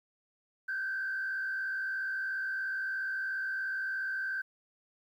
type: tone with frequency modulation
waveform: sine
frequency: 1554 Hz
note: G6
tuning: 16 cents flat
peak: -31 dBFS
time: 0.68-4.42 s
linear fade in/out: 10 ms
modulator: 57 Hz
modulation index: 0.82
effects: tanh soft clip ceiling -27 dBFS + 11-bit